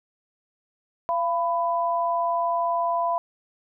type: tone pair together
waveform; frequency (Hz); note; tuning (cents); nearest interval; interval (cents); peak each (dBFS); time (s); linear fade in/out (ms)
sine; 685 / 996.7; F5 / B5; -34 / +16; tritone; 650; -24; 1.09-3.18; 0
effects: none